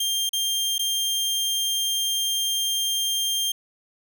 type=tone with dropouts; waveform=sawtooth; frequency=3190 Hz; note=G7; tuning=30 cents sharp; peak=-19 dBFS; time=0-3.52 s; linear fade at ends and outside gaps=5 ms; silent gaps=0.293-0.331 / 0.782-0.792 s; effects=none